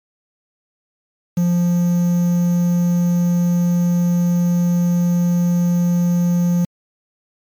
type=tone with quantisation; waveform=triangle; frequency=174.7 Hz; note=F3; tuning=1 cent sharp; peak=-11 dBFS; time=1.37-6.65 s; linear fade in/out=5 ms; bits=6; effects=MP3 96 kbps